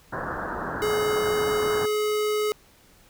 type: low-pass noise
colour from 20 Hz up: white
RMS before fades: -31 dBFS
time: 0.12-1.86 s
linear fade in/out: 10 ms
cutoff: 1700 Hz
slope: 96 dB/octave
type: tone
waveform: square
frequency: 423.4 Hz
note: G#4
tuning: 33 cents sharp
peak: -23 dBFS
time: 0.82-2.52 s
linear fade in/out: 0 ms
effects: pink hiss -56 dBFS RMS until 3.09 s